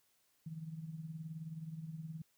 sine tone with tremolo, 160 Hz, D#3, 49 cents sharp, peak -39 dBFS, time 0.46-2.22 s, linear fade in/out 5 ms, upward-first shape triangle, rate 19 Hz, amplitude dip 75%, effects white hiss -75 dBFS RMS until 2.37 s

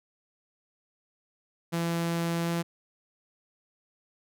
sawtooth tone with pitch glide, 168.5 to 169.48 Hz, E3 to E3, +38 to +48 cents, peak -23 dBFS, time 1.72-2.63 s, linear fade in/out 20 ms, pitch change +10 cents, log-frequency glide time 2.43-2.5 s, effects none

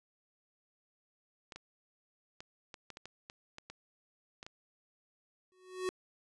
clicks, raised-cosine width 0.2 ms, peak -29 dBFS, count 12, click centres 1.522 / 1.56 / 2.405 / 2.742 / 2.903 / 2.971 / 3.056 / 3.299 / 3.584 / 3.7 / 4.429 / 4.465 s
square tone with exponential growth, 370 Hz, F#4, in tune, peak -31 dBFS, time 5.52-5.89 s, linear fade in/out 0 ms, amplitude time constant 79 ms
effects resampled to 24000 Hz

